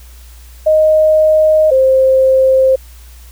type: tone pair in turn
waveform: sine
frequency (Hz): 622.3 / 526.3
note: D#5 / C5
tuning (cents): 0 / +10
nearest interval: minor third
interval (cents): 290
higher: first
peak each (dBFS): -6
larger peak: neither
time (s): 0.66-1.71 / 1.71-2.76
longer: neither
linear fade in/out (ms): 10
effects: added 60 Hz sine -34 dBFS peak until 3.31 s + white hiss -44 dBFS RMS until 3.31 s